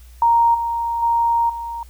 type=tone with level steps; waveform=sine; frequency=932.3 Hz; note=A#5; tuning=in tune; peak=-11 / -19 / -14 / -25 dBFS; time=0.22-1.83 s; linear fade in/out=2 ms; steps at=0.54 / 1.02 / 1.49 s; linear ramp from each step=10 ms; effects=added 60 Hz sine -40 dBFS peak until 1.89 s + white hiss -53 dBFS RMS until 1.89 s